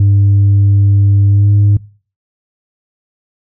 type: tone with pitch glide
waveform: sine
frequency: 100 to 102.22 Hz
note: G2 to G#2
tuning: +35 to -27 cents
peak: -3 dBFS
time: 0-1.77 s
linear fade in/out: 5 ms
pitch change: +38 cents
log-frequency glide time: 1.28-1.5 s
effects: noise-tail reverb RT60 0.4 s tail -23 dB re dry + tanh soft clip ceiling -4 dBFS